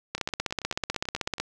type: two click trains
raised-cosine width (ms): 0.2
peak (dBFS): -10 / -22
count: 21 / 12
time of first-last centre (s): 0.15-1.4 / 0.18-1.382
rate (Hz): 16 / 9.15
effects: none